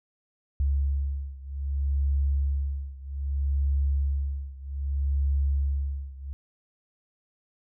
sine beating tone pair, 69.3 / 69.93 Hz, C#2 / C#2, 0 / +16 cents, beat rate 0.63 Hz, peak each -26 / -28 dBFS, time 0.6-6.33 s, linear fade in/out 0 ms, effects none

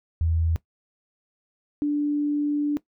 sine tone pair in turn, 82 / 293 Hz, E2 / D4, -9 / -4 cents, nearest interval octave + minor seventh, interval 2205 cents, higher second, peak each -20 dBFS, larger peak neither, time 0.21-0.56 / 1.82-2.77 s, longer second, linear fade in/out 0 ms, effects noise-tail reverb RT60 0.1 s tail -18 dB re dry

